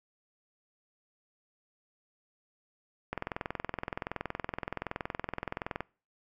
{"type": "click train", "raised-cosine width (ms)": 0.5, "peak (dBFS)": -18, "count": 58, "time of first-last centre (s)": [3.13, 5.806], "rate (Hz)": 21.3, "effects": ["noise-tail reverb RT60 0.4 s tail -25 dB re dry"]}